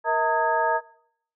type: tone cluster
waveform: sine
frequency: 471.1 / 642 / 913 / 1254 / 1653 Hz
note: A#4 / E5 / A#5 / D#6 / G#6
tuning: +18 / -46 / -36 / +13 / -9 cents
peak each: -29 / -26 / -22 / -30 / -28 dBFS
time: 0.04-0.81 s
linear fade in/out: 50 ms
effects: noise-tail reverb RT60 0.6 s tail -18 dB re dry